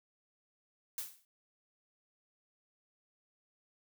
blue noise with exponential decay, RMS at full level -36 dBFS, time 0.98-1.25 s, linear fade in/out 1 ms, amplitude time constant 58 ms, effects none

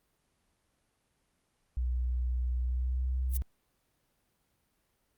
sine tone with pitch glide, 61.6 to 63.85 Hz, B1 to C2, -4 to -42 cents, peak -28 dBFS, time 1.77-3.42 s, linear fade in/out 0 ms, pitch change +62 cents, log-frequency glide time 2.6-3.08 s
violet noise with exponential growth, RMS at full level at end -30 dBFS, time 3.28-3.37 s, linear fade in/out 5 ms, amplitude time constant 18 ms
effects pink hiss -75 dBFS RMS until 5.17 s + Opus 32 kbps

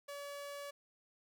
sawtooth tone, 570 Hz, C#5, 48 cents sharp, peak -40 dBFS, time 0.08-0.71 s, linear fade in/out 10 ms, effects none

